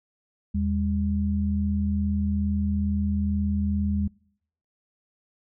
sine tone pair together, 80.3 / 202.6 Hz, E2 / G#3, -45 / -43 cents, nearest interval octave + major third, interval 1602 cents, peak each -25 dBFS, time 0.54-4.08 s, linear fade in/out 10 ms, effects noise-tail reverb RT60 0.7 s tail -26 dB re dry

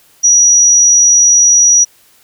sine tone, 5810 Hz, F#8, 32 cents flat, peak -4 dBFS, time 0.23-1.85 s, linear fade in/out 20 ms, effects white hiss -48 dBFS RMS until 2.23 s

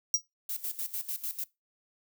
square tone with exponential decay, 5700 Hz, F8, 34 cents sharp, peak -19 dBFS, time 0.14-0.22 s, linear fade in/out 2 ms, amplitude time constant 16 ms
violet noise with tremolo, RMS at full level -34 dBFS, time 0.49-1.44 s, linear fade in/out 5 ms, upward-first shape square, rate 6.7 Hz, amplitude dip 80%
effects noise-tail reverb RT60 0.2 s tail -21 dB re dry

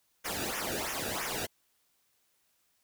pink noise with flanger, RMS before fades -35 dBFS, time 0.24-1.47 s, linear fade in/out 20 ms, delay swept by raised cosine 0.23 to 0.97 ms, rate 3 Hz, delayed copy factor -0.85, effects white hiss -73 dBFS RMS until 2.83 s

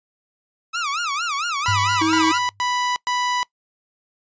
sawtooth tone with vibrato, 1257 Hz, D#6, 17 cents sharp, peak -18 dBFS, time 0.73-2.39 s, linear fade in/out 20 ms, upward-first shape sine, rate 4.4 Hz, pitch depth 220 cents each way
sawtooth tone bursts, 987.8 Hz, B5, in tune, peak -16 dBFS, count 4, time 1.66-3.43 s, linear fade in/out 0 ms, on 360 ms, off 110 ms
sine tone with exponential decay, 100.2 Hz, G2, 38 cents sharp, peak -20 dBFS, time 1.68-2.74 s, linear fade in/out 5 ms, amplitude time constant 230 ms
square tone, 320 Hz, D#4, 49 cents sharp, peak -18 dBFS, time 2.01-2.32 s, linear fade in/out 10 ms
effects noise-tail reverb RT60 0.1 s tail -23 dB re dry + resampled to 16000 Hz

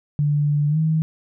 sine tone with pitch glide, 146.83 to 158.28 Hz, D3 to D#3, 0 to +30 cents, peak -16 dBFS, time 0.19-1.02 s, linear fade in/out 0 ms, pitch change +130 cents, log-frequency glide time 0.69-0.78 s, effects none

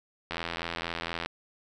click train, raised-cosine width 0.3 ms, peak -16 dBFS, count 81, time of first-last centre 0.31-1.26 s, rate 84.2 Hz, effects none

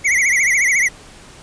square tone with vibrato, 2099 Hz, C7, 5 cents sharp, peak -13 dBFS, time 0.04-0.89 s, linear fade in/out 20 ms, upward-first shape triangle, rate 14 Hz, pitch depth 170 cents each way, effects pink hiss -41 dBFS RMS until 1.42 s + resampled to 22050 Hz

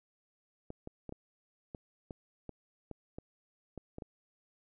clicks, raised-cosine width 2 ms, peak -29 dBFS, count 12, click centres 0.704 / 0.874 / 1.093 / 1.124 / 1.748 / 2.108 / 2.493 / 2.913 / 3.185 / 3.777 / 3.984 / 4.022 s, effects none

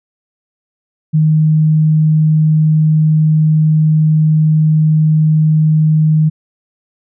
sine tone, 155.56 Hz, D#3, in tune, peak -7 dBFS, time 1.13-6.3 s, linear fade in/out 20 ms, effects none

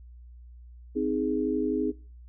sine chord, Ab major, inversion first, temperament just, 259.6 / 311.5 / 415.3 Hz, C4 / Eb4 / Ab4, -13 / +2 / 0 cents, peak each -29 dBFS, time 0.95-1.92 s, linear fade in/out 20 ms, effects noise-tail reverb RT60 0.4 s tail -22 dB re dry + added 60 Hz sine -45 dBFS peak until 2.28 s

